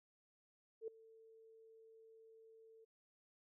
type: tone with ADSR envelope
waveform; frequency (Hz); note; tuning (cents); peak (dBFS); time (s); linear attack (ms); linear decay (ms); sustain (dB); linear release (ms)
sine; 447; A4; +27; -40; 0.81-2.85; 68; 4; -21; 12
effects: none